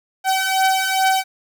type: beating tone pair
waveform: sawtooth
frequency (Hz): 762 / 764.4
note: G5 / G5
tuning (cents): -49 / -44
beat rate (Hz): 2.4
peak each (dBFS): -16 / -14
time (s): 0.24-1.24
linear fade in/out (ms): 50
effects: none